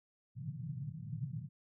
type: band-pass noise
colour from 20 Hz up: pink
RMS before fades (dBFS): -42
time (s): 0.35-1.49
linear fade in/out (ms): 50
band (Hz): 120 to 160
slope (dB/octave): 48
effects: none